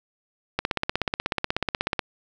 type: click train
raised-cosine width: 0.3 ms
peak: -7 dBFS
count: 24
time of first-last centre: 0.59-1.992 s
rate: 16.4 Hz
effects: none